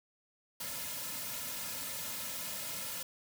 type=noise with comb filter; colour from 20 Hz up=white; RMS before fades=-40 dBFS; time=0.6-3.03 s; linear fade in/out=5 ms; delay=2.6 ms; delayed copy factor=-0.85; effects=none